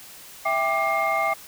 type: tone cluster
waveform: sine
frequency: 658 / 791 / 1184 / 2127 Hz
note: E5 / G5 / D6 / C7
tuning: -3 / +15 / +14 / +28 cents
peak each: -25 dBFS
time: 0.45-1.34 s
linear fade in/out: 10 ms
effects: tanh soft clip ceiling -13 dBFS + white hiss -44 dBFS RMS until 1.47 s